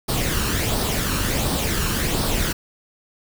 pink noise with flanger, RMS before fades -22 dBFS, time 0.08-2.53 s, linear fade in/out 10 ms, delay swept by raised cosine 0.21 to 0.74 ms, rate 1.4 Hz, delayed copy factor +0.5, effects none

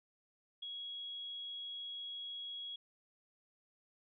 sine tone with ADSR envelope, 3322 Hz, G#7, in tune, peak -40 dBFS, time 0.62-2.76 s, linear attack 9 ms, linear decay 9 ms, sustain -2 dB, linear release 5 ms, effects none

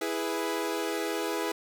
sawtooth chord, E major, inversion none, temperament equal, 329.6 / 415.3 / 493.9 Hz, E4 / G#4 / B4, 0 / 0 / 0 cents, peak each -29 / -29 / -31 dBFS, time 0.01-1.52 s, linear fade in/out 5 ms, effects none

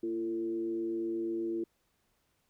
sine tone with frequency modulation, 339.8 Hz, F4, 47 cents flat, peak -31 dBFS, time 0.03-1.64 s, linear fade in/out 5 ms, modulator 108 Hz, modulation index 0.46, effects pink hiss -75 dBFS RMS until 2.49 s

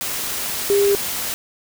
sine tone in noise, 402.2 Hz, G4, 44 cents sharp, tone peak -13 dBFS, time 0.7-0.95 s, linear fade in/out 0 ms, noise white, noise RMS -25 dBFS, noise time 0.01-1.34 s, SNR +9 dB, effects none

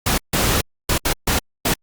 pink noise bursts at uneven times, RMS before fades -18 dBFS, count 6, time 0.06-0.18 / 0.33-0.61 / 0.89-0.98 / 1.05-1.13 / 1.27-1.39 / 1.65-1.74 s, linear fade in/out 5 ms, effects Opus 48 kbps

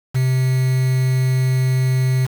triangle tone with quantisation, 129.5 Hz, C3, 17 cents flat, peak -12 dBFS, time 0.14-2.27 s, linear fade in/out 20 ms, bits 5, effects none

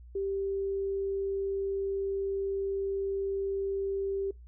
sine tone, 392 Hz, G4, in tune, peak -29 dBFS, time 0.15-4.31 s, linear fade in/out 5 ms, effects noise-tail reverb RT60 0.2 s tail -24 dB re dry + added 60 Hz sine -47 dBFS peak until 4.47 s

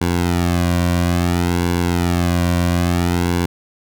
sawtooth tone with flanger, 87.3 Hz, F2, in tune, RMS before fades -17 dBFS, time 0.01-3.46 s, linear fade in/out 5 ms, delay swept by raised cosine 1.6 to 2.36 ms, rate 0.59 Hz, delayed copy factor -0.85, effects none

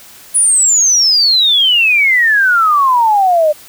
sine exponential sweep, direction down, 10050 to 591 Hz, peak -7 dBFS, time 0.34-3.53 s, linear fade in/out 20 ms, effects white hiss -38 dBFS RMS until 3.68 s

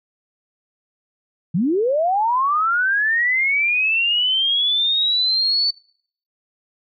sine linear sweep, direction up, 149.3 to 4518 Hz, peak -15 dBFS, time 1.54-5.71 s, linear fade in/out 10 ms, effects noise-tail reverb RT60 0.6 s tail -26 dB re dry + MP3 96 kbps

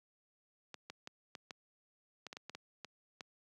clicks, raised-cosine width 0.2 ms, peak -28 dBFS, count 12, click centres 0.743 / 0.9 / 1.074 / 1.352 / 1.508 / 2.267 / 2.329 / 2.369 / 2.496 / 2.55 / 2.847 / 3.208 s, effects high-pass 150 Hz 12 dB/octave

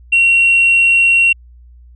sine tone, 2738 Hz, F7, 35 cents flat, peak -6 dBFS, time 0.12-1.33 s, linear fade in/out 10 ms, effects tanh soft clip ceiling -4 dBFS + added 60 Hz sine -38 dBFS peak until 1.95 s

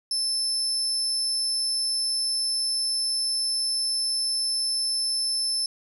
35% pulse tone, 5274 Hz, E8, in tune, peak -21 dBFS, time 0.11-5.66 s, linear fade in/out 2 ms, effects none

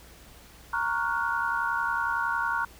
sine chord, Gb major seventh, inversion first, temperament equal with one note detuned, 932.3 / 1108.7 / 1409.1 / 1480 Hz, Bb5 / Db6 / F6 / Gb6, 0 / 0 / +15 / 0 cents, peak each -30 / -32 / -30 / -31 dBFS, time 0.73-2.65 s, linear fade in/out 5 ms, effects added 60 Hz sine -53 dBFS peak until 2.79 s + pink hiss -52 dBFS RMS until 2.79 s

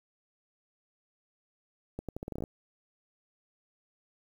accelerating click train, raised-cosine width 2 ms, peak -23 dBFS, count 11, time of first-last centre 1.99-2.438 s, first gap 97 ms, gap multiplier 0.81, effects 9-bit

